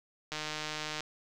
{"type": "click train", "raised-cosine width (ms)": 0.2, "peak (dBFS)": -19, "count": 106, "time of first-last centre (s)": [0.32, 1.006], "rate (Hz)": 153, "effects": []}